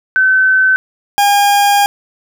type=tone pair in turn; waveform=sine / 40% pulse; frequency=1527 / 810.9 Hz; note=G6 / G#5; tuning=-46 / -42 cents; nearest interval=major seventh; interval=1096 cents; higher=first; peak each=-7 dBFS; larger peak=neither; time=0.16-0.76 / 1.18-1.86 s; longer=second; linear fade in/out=0 ms; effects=none